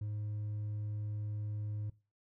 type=tone with hard clipping; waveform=sine; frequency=105.1 Hz; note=G#2; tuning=21 cents sharp; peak=-37 dBFS; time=0.01-1.9 s; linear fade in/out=5 ms; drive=2 dB; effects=noise-tail reverb RT60 0.3 s tail -19 dB re dry

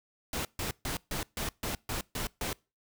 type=noise bursts; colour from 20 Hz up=pink; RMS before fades=-34 dBFS; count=9; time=0.33-2.53 s; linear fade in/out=2 ms; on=120 ms; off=140 ms; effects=noise-tail reverb RT60 0.3 s tail -25 dB re dry

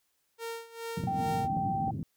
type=tone with tremolo; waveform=sawtooth; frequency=459.8 Hz; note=A#4; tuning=24 cents flat; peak=-31 dBFS; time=0.38-1.49 s; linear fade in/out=50 ms; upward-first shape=sine; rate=2.4 Hz; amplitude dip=85%
type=band-pass noise; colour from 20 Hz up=pink; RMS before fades=-35 dBFS; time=0.97-2.03 s; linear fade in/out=0 ms; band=110 to 240 Hz; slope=24 dB/octave
type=clicks; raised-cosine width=2 ms; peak=-28 dBFS; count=4; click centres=1.038 / 1.448 / 1.571 / 1.879 s
type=tone; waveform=sine; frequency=780 Hz; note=G5; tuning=9 cents flat; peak=-29 dBFS; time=1.07-1.91 s; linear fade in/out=5 ms
effects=white hiss -75 dBFS RMS until 2.16 s

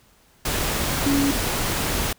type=tone in noise; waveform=sine; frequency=280 Hz; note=C#4; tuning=18 cents sharp; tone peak=-18 dBFS; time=1.06-1.31 s; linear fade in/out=5 ms; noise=pink; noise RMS=-24 dBFS; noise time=0.45-2.13 s; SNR=+3 dB; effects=pink hiss -57 dBFS RMS until 2.18 s

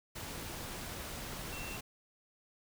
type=tone in noise; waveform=sine; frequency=2700 Hz; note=E7; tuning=41 cents sharp; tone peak=-45 dBFS; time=1.52-1.77 s; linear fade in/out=10 ms; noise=pink; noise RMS=-43 dBFS; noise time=0.15-1.81 s; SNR=-5 dB; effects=none

